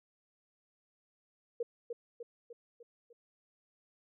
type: tone with echo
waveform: sine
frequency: 472.9 Hz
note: A#4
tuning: 25 cents sharp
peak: -31 dBFS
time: 1.6-1.63 s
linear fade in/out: 5 ms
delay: 300 ms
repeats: 5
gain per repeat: -5 dB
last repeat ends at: 3.13 s
effects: none